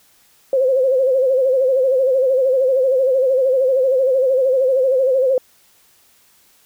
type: tone with vibrato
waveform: sine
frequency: 523.3 Hz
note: C5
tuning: in tune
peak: -12 dBFS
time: 0.53-5.38 s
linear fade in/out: 2 ms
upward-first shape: sine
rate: 13 Hz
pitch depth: 77 cents each way
effects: white hiss -54 dBFS RMS until 6.65 s